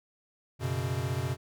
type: chord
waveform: square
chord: F# suspended fourth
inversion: none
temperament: equal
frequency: 92.5 / 123.47 / 138.59 Hz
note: F#2 / B2 / C#3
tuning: 0 / 0 / 0 cents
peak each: -36 / -33 / -35 dBFS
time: 0.59-1.37 s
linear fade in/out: 50 ms
effects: none